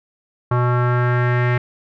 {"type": "tone with low-pass filter sweep", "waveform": "square", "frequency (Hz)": 122.8, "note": "B2", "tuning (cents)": -9, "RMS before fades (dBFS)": -17, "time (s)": [0.51, 1.58], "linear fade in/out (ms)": 5, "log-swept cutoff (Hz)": [1200, 2000], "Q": 3.4, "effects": []}